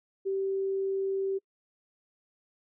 sine tone, 387.9 Hz, G4, 18 cents flat, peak -27 dBFS, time 0.25-1.39 s, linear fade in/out 20 ms, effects noise-tail reverb RT60 0.1 s tail -26 dB re dry

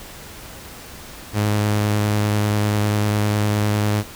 sawtooth tone with vibrato, 104.7 Hz, G#2, 15 cents sharp, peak -13 dBFS, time 1.33-4.04 s, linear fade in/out 50 ms, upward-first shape triangle, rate 10 Hz, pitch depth 17 cents each way, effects pink hiss -38 dBFS RMS until 4.15 s

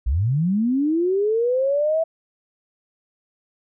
sine linear sweep, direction up, 52.6 to 659.3 Hz, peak -17 dBFS, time 0.06-2.04 s, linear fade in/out 10 ms, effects none

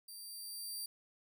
15% pulse tone with level ramp, 4699 Hz, D8, in tune, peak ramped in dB -42 to -33 dBFS, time 0.08-0.86 s, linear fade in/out 5 ms, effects none

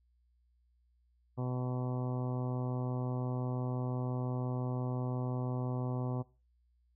harmonic tone, 125.8 Hz, B2, 32 cents sharp, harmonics 1 / 2 / 3 / 4 / 5 / 6 / 7 / 8 / 9, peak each -34 / -40 / -44 / -46 / -48 / -50 / -51 / -52 / -53 dBFS, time 1.37-6.23 s, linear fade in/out 20 ms, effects noise-tail reverb RT60 0.3 s tail -19 dB re dry + added 60 Hz sine -68 dBFS peak until 6.95 s

